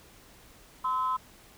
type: tone pair together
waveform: sine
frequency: 1025.4 / 1291 Hz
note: C6 / E6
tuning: -35 / -37 cents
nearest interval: major third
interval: 398 cents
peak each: -26 / -31 dBFS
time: 0.84-1.17 s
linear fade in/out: 10 ms
effects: tanh soft clip ceiling -20 dBFS + pink hiss -55 dBFS RMS until 1.57 s